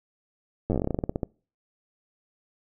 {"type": "slowing click train", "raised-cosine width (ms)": 2, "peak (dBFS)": -13, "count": 18, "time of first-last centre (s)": [0.7, 1.232], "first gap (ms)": 9, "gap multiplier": 1.14, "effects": ["noise-tail reverb RT60 0.4 s tail -26 dB re dry"]}